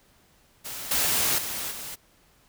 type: noise with level steps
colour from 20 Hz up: white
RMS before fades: -36 / -24 / -32 / -37 dBFS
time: 0.64-1.96 s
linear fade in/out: 20 ms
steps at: 0.91 / 1.38 / 1.71 s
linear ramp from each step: 5 ms
effects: pink hiss -61 dBFS RMS until 2.48 s